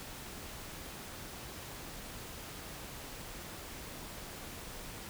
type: silence
effects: pink hiss -46 dBFS RMS until 5.09 s